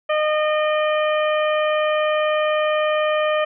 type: harmonic tone with a mistuned harmonic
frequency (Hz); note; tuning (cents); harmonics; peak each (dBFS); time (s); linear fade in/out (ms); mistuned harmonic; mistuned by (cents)
612; D#5; -29; 1 / 2 / 3 / 4 / 5; -18 / -24 / -28 / -30 / -32; 0.09-3.45; 10; 4; -21
effects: none